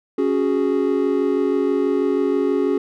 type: chord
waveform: triangle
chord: C# suspended fourth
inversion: none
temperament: just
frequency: 277.2 / 369.6 / 415.8 Hz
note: C#4 / F#4 / G#4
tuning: 0 / -2 / +2 cents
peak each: -19 dBFS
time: 0.18-2.78 s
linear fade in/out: 5 ms
effects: none